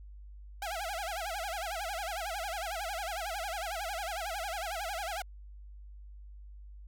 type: tone with vibrato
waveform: sawtooth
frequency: 734 Hz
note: F#5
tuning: 14 cents flat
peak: -31 dBFS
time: 0.62-5.22 s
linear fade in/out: 2 ms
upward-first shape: sine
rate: 11 Hz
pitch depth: 220 cents each way
effects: added 50 Hz sine -46 dBFS peak until 6.87 s